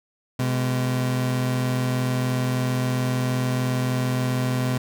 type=tone pair together; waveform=30% pulse; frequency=126.7 / 209.7 Hz; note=B2 / G#3; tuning=+45 / +17 cents; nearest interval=major sixth; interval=872 cents; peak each=-19 / -29 dBFS; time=0.39-4.78 s; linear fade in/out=5 ms; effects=none